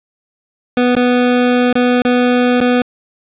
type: tone with dropouts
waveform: 25% pulse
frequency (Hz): 246.9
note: B3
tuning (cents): 0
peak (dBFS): -6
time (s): 0.77-2.82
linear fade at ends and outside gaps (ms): 2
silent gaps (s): 0.953-0.965 / 1.728-1.754 / 2.02-2.05 / 2.605-2.612
effects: resampled to 8000 Hz + 8-bit